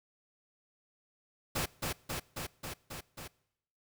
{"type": "noise with echo", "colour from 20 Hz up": "pink", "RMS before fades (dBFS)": -33, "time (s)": [1.55, 1.66], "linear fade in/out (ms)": 10, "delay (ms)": 270, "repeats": 6, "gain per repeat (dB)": -2, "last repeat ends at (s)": 3.28, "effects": ["noise-tail reverb RT60 0.8 s tail -23 dB re dry"]}